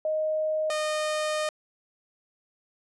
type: tone pair in turn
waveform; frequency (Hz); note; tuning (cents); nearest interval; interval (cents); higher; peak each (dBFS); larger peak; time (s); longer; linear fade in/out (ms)
sine / sawtooth; 622.3 / 613.4; D#5 / D#5; 0 / -25; unison; 25; first; -24 / -22; second; 0.05-0.7 / 0.7-1.49; second; 2
effects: resampled to 24000 Hz